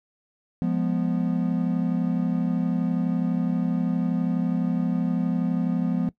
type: chord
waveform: triangle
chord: F diminished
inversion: none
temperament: equal with one note detuned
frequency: 175.42 / 207.7 / 246.9 Hz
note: F3 / Ab3 / Cb4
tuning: +8 / 0 / 0 cents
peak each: -22 / -27 / -24 dBFS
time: 0.62-6.09 s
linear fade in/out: 0 ms
effects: noise-tail reverb RT60 0.1 s tail -19 dB re dry